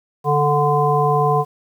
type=harmonic tone; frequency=146.83 Hz; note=D3; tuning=in tune; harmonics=1 / 3 / 5 / 7; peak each=-19 / -19 / -19 / -19 dBFS; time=0.24-1.45 s; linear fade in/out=50 ms; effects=8-bit